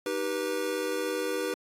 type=chord; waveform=square; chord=Eb augmented; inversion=none; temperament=just; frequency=311.1 / 388.9 / 486.1 Hz; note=Eb4 / G4 / B4; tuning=0 / -14 / -28 cents; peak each=-36 / -34 / -32 dBFS; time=0.06-1.54 s; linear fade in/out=2 ms; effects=AAC 48 kbps